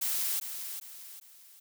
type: noise with echo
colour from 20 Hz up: blue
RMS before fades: -31 dBFS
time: 0.01-0.4 s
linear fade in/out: 10 ms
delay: 400 ms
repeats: 3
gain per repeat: -8 dB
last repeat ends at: 1.6 s
effects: none